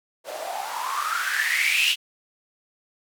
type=noise with band-pass filter sweep; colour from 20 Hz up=blue; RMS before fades=-25 dBFS; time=0.24-1.96 s; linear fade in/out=50 ms; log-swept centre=550 to 3000 Hz; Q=8.8; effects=none